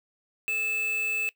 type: tone with quantisation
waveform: triangle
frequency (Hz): 2620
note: E7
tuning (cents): -11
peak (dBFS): -24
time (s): 0.48-1.29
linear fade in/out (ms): 0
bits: 6
effects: noise-tail reverb RT60 0.1 s tail -19 dB re dry